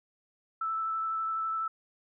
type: tone with vibrato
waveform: sine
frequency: 1318.5 Hz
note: E6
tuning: in tune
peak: -29 dBFS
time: 0.61-1.68 s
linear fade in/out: 5 ms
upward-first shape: sine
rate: 12 Hz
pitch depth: 11 cents each way
effects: none